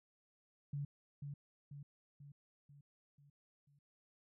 sine tone with echo, 142.8 Hz, D3, 48 cents flat, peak -38 dBFS, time 0.73-0.85 s, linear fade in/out 5 ms, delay 490 ms, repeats 6, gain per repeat -5 dB, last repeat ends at 3.79 s, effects none

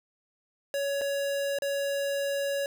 square tone with dropouts, 560 Hz, C#5, 18 cents sharp, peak -28 dBFS, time 0.74-2.66 s, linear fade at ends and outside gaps 1 ms, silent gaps 1.012-1.016 / 1.587-1.621 s, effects none

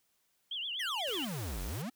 sine tone with vibrato, 3096 Hz, G7, 22 cents flat, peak -35 dBFS, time 0.51-1.25 s, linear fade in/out 5 ms, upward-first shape triangle, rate 8.2 Hz, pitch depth 220 cents each way
square exponential two-way sweep, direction down then up, 2108 to 42.45 to 270.7 Hz, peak -37 dBFS, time 0.79-1.9 s, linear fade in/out 10 ms, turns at 1.62 s
white noise, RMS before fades -47 dBFS, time 1.07-1.82 s, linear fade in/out 2 ms
effects white hiss -75 dBFS RMS until 1.95 s

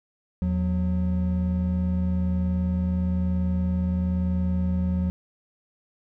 triangle tone pair together, 80.9 / 181.75 Hz, E2 / F#3, -32 / -31 cents, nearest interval octave + major second, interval 1401 cents, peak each -23 / -22 dBFS, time 0.42-5.1 s, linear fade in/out 0 ms, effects none

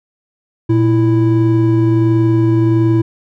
triangle tone pair together, 117 / 329.6 Hz, A#2 / E4, +7 / 0 cents, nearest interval octave + tritone, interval 1793 cents, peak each -10 dBFS, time 0.69-3.02 s, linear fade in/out 10 ms, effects none

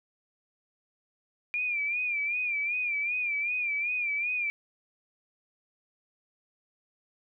sine tone with vibrato, 2392 Hz, D7, 31 cents sharp, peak -27 dBFS, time 1.54-4.5 s, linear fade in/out 0 ms, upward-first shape sine, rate 2.6 Hz, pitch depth 78 cents each way, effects none

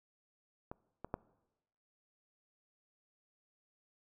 clicks, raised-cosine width 1 ms, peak -29 / -28 / -21 dBFS, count 3, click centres 0.715 / 1.046 / 1.141 s, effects noise-tail reverb RT60 1.0 s tail -22 dB re dry

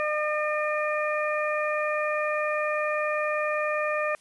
harmonic tone, 605 Hz, D#5, 49 cents flat, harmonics 1 / 2 / 3 / 4, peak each -27 / -30 / -32 / -33 dBFS, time 0-4.15 s, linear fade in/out 0 ms, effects white hiss -59 dBFS RMS until 4.2 s + resampled to 24000 Hz

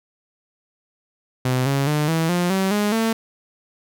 sawtooth tone with pitch steps, 127.7 / 138.46 / 150.12 / 162.76 / 176.47 / 191.33 / 207.4 / 224.9 Hz, C3 / C#3 / D3 / E3 / F3 / G3 / G#3 / A3, -42 / -2 / +38 / -22 / +18 / -42 / -2 / +38 cents, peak -14 dBFS, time 1.45-3.13 s, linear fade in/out 5 ms, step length 210 ms, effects none

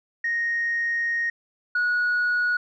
sine tone pair in turn, 1864.7 / 1458.4 Hz, A#6 / F#6, 0 / -25 cents, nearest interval major third, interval 425 cents, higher first, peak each -21 / -18 dBFS, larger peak second, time 0.24-1.3 / 1.75-2.57 s, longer first, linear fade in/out 5 ms, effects tanh soft clip ceiling -18 dBFS

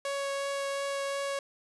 sawtooth tone with vibrato, 556 Hz, C#5, 5 cents sharp, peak -27 dBFS, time 0.05-1.39 s, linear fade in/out 2 ms, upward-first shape triangle, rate 2.8 Hz, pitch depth 8 cents each way, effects resampled to 24000 Hz + 9-bit

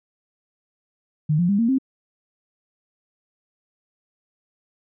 sine tone with pitch steps, 152.3 / 174.95 / 201 / 230.8 / 265.2 Hz, D#3 / F3 / G3 / A#3 / C4, -37 / +3 / +44 / -17 / +23 cents, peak -16 dBFS, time 1.29-1.785 s, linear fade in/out 10 ms, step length 99 ms, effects none

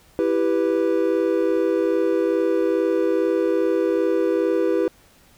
triangle chord, E minor, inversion none, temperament equal, 329.6 / 392 / 493.9 Hz, E4 / G4 / B4, 0 / 0 / 0 cents, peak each -20 dBFS, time 0.19-4.88 s, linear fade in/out 0 ms, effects pink hiss -54 dBFS RMS until 5.37 s

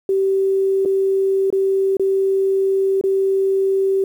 sine tone with dropouts, 387 Hz, G4, 22 cents flat, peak -14 dBFS, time 0.09-4.04 s, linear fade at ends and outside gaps 2 ms, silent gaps 0.851-0.857 / 1.503-1.526 / 1.969-1.996 / 3.012-3.038 s, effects 8-bit

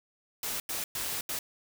white noise bursts at uneven times, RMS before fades -34 dBFS, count 4, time 0.43-0.6 / 0.69-0.84 / 0.95-1.21 / 1.29-1.39 s, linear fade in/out 2 ms, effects none

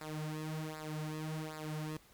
sawtooth tone with flanger, 155.2 Hz, D#3, 4 cents flat, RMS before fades -41 dBFS, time 0.01-1.97 s, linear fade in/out 0 ms, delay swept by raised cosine 0.32 to 5.12 ms, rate 1.3 Hz, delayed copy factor -0.85, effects pink hiss -63 dBFS RMS until 2.13 s

